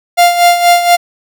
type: tone with tremolo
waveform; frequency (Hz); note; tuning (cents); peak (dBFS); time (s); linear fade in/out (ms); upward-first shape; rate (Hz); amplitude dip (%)
45% pulse; 698.5; F5; 0; -3; 0.17-0.97; 20; sine; 4.2; 65
effects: none